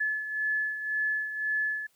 sine beating tone pair, 1721 / 1722.9 Hz, A6 / A6, -39 / -37 cents, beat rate 1.9 Hz, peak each -28 / -35 dBFS, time 0-1.87 s, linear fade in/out 10 ms, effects white hiss -68 dBFS RMS until 1.95 s

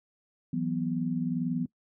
sine chord, E suspended second, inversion none, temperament equal, 164.81 / 185 / 246.9 Hz, E3 / F#3 / B3, 0 / 0 / 0 cents, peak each -32 / -33 / -30 dBFS, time 0.53-1.66 s, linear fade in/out 5 ms, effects noise-tail reverb RT60 0.1 s tail -21 dB re dry

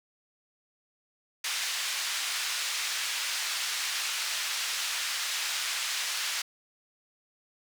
white band-pass noise, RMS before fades -32 dBFS, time 1.44-6.42 s, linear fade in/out 5 ms, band 1400 to 5600 Hz, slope 12 dB/octave, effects none

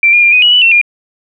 sine tone with pitch steps, 2351 / 2421 / 2390 / 2493 / 2922 / 2968 / 2707 / 2412 Hz, D7 / D#7 / D7 / D#7 / F#7 / F#7 / E7 / D7, +1 / -48 / +30 / +3 / -22 / +5 / +45 / +46 cents, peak -4 dBFS, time 0.03-0.814 s, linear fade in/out 2 ms, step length 98 ms, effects none

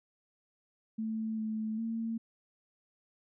sine tone with pitch steps, 220.7 / 218.2 / 226.7 Hz, A3 / A3 / A#3, +5 / -14 / -48 cents, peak -32 dBFS, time 0.98-2.18 s, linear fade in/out 10 ms, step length 400 ms, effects none

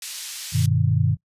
pink band-pass noise, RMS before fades -34 dBFS, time 0.02-0.66 s, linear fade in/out 2 ms, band 3700 to 11000 Hz, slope 12 dB/octave
sine chord, G augmented, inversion none, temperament just, 98 / 122.5 / 153.12 Hz, G2 / B2 / D#3, 0 / -14 / -27 cents, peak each -21 / -21 / -21 dBFS, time 0.52-1.17 s, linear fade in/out 50 ms
effects noise-tail reverb RT60 0.1 s tail -22 dB re dry + resampled to 32000 Hz

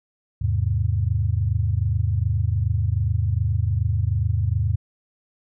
sine chord, E augmented, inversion none, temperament equal with one note detuned, 81.23 / 103.83 / 130.81 Hz, E2 / G#2 / B#2, -25 / 0 / 0 cents, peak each -23 / -21 / -27 dBFS, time 0.41-4.76 s, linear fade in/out 10 ms, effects none

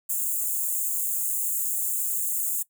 white high-pass noise, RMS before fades -27 dBFS, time 0.09-2.63 s, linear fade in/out 10 ms, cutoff 6800 Hz, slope 96 dB/octave, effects noise-tail reverb RT60 0.1 s tail -19 dB re dry

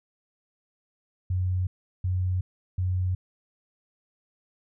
sine tone bursts, 91.7 Hz, F#2, 15 cents flat, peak -23 dBFS, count 3, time 1.3-3.15 s, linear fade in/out 5 ms, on 370 ms, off 370 ms, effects none

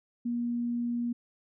sine tone, 238.5 Hz, A#3, 40 cents sharp, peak -28 dBFS, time 0.25-1.13 s, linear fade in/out 10 ms, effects none

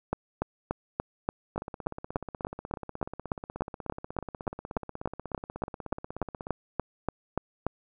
two click trains, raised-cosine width 1 ms, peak -13 / -23 dBFS, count 27 / 82, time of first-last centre 0.13-7.666 / 1.56-6.469 s, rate 3.45 / 16.5 Hz, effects none

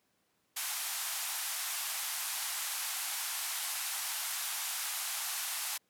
white band-pass noise, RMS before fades -37 dBFS, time 0.56-5.78 s, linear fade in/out 10 ms, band 710 to 14000 Hz, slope 48 dB/octave, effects pink hiss -75 dBFS RMS until 5.89 s + high-pass 150 Hz 12 dB/octave

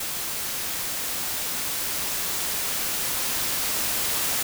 white noise with level ramp, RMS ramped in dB -30 to -25 dBFS, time 0-4.43 s, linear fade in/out 5 ms, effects none

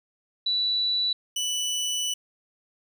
sine / 25% pulse tone pair in turn, 3951 / 2972 Hz, B7 / F#7, 0 / +7 cents, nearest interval perfect fourth, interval 493 cents, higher first, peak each -22 dBFS, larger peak neither, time 0.46-1.13 / 1.36-2.14 s, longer second, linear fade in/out 5 ms, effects none

